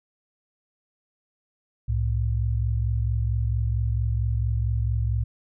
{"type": "tone pair together", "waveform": "sine", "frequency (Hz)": [65.56, 110], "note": ["C2", "A2"], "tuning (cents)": [4, 0], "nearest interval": "major sixth", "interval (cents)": 896, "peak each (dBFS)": -24, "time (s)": [1.88, 5.24], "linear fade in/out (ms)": 10, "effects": []}